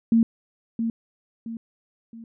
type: tone with echo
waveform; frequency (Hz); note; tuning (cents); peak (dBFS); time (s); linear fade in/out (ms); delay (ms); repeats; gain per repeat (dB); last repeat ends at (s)
sine; 228.4; A#3; -35; -14; 0.12-0.23; 2; 670; 3; -8; 2.24
effects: none